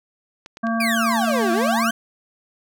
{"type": "clicks", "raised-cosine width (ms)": 0.2, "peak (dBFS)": -21, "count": 7, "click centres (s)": [0.461, 0.571, 0.669, 1.121, 1.25, 1.295, 1.577]}
{"type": "harmonic tone", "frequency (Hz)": 227.6, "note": "A#3", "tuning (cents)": -41, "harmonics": [1, 3, 5, 7], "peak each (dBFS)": [-21, -26, -28, -29], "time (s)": [0.63, 1.91], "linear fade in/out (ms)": 10}
{"type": "exponential two-way sweep", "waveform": "35% pulse", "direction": "down then up", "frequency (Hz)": [2492, 330, 1606], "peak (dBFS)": -19, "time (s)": [0.8, 1.91], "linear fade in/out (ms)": 5, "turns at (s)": 1.52}
{"effects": []}